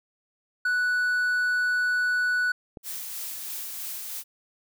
triangle tone, 1480 Hz, F#6, in tune, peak -20 dBFS, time 0.65-2.52 s, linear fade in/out 5 ms
click, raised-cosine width 2 ms, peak -26 dBFS, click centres 2.772 s
blue noise with tremolo, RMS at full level -34 dBFS, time 2.83-4.24 s, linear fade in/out 50 ms, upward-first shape sine, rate 3.1 Hz, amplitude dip 25%
effects none

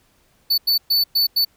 square tone bursts at uneven times, 4489 Hz, C#8, 21 cents sharp, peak -15 dBFS, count 5, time 0.5-0.58 / 0.67-0.78 / 0.9-1.04 / 1.15-1.27 / 1.36-1.45 s, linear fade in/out 10 ms, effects pink hiss -60 dBFS RMS until 1.56 s

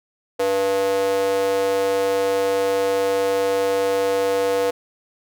square tone with high-pass filter, 97.6 Hz, G2, 7 cents flat, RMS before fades -20 dBFS, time 0.39-4.71 s, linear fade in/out 10 ms, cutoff 500 Hz, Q 4.4, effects none

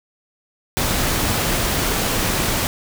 pink noise, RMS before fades -20 dBFS, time 0.77-2.67 s, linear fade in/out 0 ms, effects none

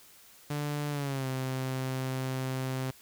sawtooth tone with pitch glide, 146.83 to 130.81 Hz, D3 to C3, 0 to 0 cents, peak -27 dBFS, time 0.5-2.91 s, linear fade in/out 5 ms, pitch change -200 cents, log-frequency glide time 0.9-1.28 s, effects white hiss -56 dBFS RMS until 3.01 s

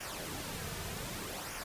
pink noise with flanger, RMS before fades -41 dBFS, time 0-1.64 s, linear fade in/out 10 ms, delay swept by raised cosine 0.24 to 3.74 ms, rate 0.65 Hz, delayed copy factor -0.55, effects resampled to 32000 Hz

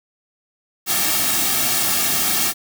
white noise with comb filter, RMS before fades -19 dBFS, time 0.86-2.54 s, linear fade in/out 50 ms, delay 2 ms, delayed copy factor -0.75, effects none

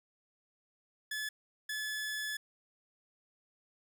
sawtooth tone bursts at uneven times, 1719 Hz, A6, 41 cents flat, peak -32 dBFS, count 2, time 1.11-1.29 / 1.69-2.37 s, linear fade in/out 5 ms, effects none

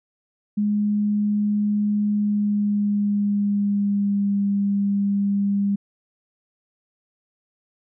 sine tone with pitch glide, 207.7 to 200.4 Hz, G#3 to G3, 0 to +38 cents, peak -18 dBFS, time 0.57-5.76 s, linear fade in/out 10 ms, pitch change -62 cents, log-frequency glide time 2.13-4.41 s, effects none

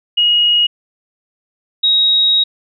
sine tone pair in turn, 2886 / 3793 Hz, F#7 / A#7, -44 / +29 cents, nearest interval perfect fourth, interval 473 cents, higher second, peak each -9 dBFS, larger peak neither, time 0.17-0.67 / 1.83-2.44 s, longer second, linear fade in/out 10 ms, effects none

